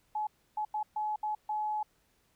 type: tone bursts at uneven times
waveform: sine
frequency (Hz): 851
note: G#5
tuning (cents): +42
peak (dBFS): -30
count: 6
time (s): 0.15-0.27 / 0.57-0.65 / 0.74-0.83 / 0.96-1.16 / 1.23-1.35 / 1.49-1.83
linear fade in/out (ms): 5
effects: pink hiss -71 dBFS RMS until 2.35 s